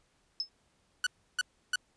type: tone with exponential decay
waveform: sine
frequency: 5220 Hz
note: E8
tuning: 18 cents flat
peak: -26 dBFS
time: 0.4-0.49 s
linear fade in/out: 1 ms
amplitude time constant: 19 ms
type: tone bursts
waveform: sawtooth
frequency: 1480 Hz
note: F#6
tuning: in tune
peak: -23 dBFS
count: 3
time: 1.04-1.758 s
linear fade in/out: 2 ms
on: 26 ms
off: 320 ms
effects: pink hiss -71 dBFS RMS until 1.96 s + resampled to 22050 Hz